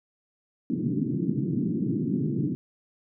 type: band-pass noise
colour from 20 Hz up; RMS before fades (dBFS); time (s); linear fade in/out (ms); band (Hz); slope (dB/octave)
pink; -27; 0.7-2.55; 0; 130 to 340; 48
effects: none